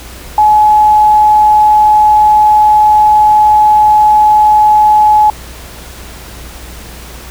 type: tone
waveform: sine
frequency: 849 Hz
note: G#5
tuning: 38 cents sharp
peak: -3 dBFS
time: 0.38-5.3 s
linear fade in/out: 2 ms
effects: added 60 Hz sine -30 dBFS peak until 7.3 s + pink hiss -31 dBFS RMS until 7.3 s